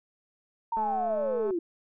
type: linear sweep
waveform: sine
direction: down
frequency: 932.3 to 324.9 Hz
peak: -26 dBFS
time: 0.72-1.59 s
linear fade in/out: 5 ms
type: click train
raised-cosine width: 1 ms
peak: -26 dBFS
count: 161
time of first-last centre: 0.77-1.507 s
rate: 217 Hz
effects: none